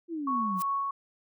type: exponential sweep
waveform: sine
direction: down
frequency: 349.2 to 174.61 Hz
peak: -31 dBFS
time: 0.08-0.62 s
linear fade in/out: 50 ms
type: tone with tremolo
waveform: sine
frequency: 1108.7 Hz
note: C#6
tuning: in tune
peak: -26 dBFS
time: 0.27-0.91 s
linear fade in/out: 5 ms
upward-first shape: sine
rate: 2.8 Hz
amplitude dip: 30%
type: noise with exponential growth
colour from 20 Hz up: blue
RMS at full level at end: -34 dBFS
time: 0.55-0.62 s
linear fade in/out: 0 ms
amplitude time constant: 15 ms
effects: none